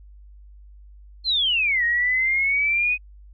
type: exponential two-way sweep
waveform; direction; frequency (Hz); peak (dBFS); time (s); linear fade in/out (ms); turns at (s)
sine; down then up; 4277 to 1867 to 2510; -18; 1.24-2.98; 50; 1.84
effects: added 50 Hz sine -43 dBFS peak until 3.33 s + AAC 48 kbps